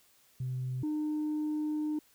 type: tone pair in turn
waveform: sine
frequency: 128.1 / 303.9 Hz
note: C3 / D#4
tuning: -36 / -41 cents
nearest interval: octave + minor third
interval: 1495 cents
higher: second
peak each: -31 / -28 dBFS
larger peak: second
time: 0.4-0.83 / 0.83-1.99 s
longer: second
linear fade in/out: 5 ms
effects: tanh soft clip ceiling -28 dBFS + white hiss -65 dBFS RMS until 2.14 s